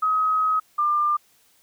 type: tone pair in turn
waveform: sine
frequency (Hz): 1268 / 1196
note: D#6 / D6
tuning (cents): +32 / +31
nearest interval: minor second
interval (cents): 101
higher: first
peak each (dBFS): -18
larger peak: neither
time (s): 0.02-0.6 / 0.78-1.17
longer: first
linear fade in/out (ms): 10
effects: white hiss -60 dBFS RMS until 1.62 s